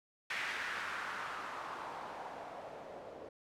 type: noise with low-pass filter sweep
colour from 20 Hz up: blue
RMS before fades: -43 dBFS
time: 0.3-3.29 s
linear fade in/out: 5 ms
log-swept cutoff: 2000 to 510 Hz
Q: 2.3
effects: none